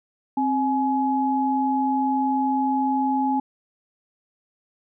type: tone pair together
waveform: sine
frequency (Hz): 264.4 / 843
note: C4 / G#5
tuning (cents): +18 / +26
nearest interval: octave + minor sixth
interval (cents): 2008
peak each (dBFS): -22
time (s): 0.37-3.4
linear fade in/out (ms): 5
effects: none